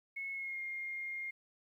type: tone with pitch glide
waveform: sine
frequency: 2188 to 2126 Hz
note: C#7 to C7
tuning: -23 to +27 cents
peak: -38 dBFS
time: 0.16-1.31 s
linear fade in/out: 10 ms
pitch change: -50 cents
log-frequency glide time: 0.32-0.61 s
effects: 12-bit